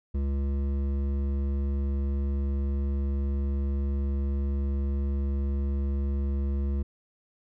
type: tone with hard clipping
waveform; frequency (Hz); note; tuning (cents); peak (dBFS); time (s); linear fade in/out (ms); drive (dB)
sine; 69.3; C#2; 0; -27; 0.14-6.83; 10; 11
effects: none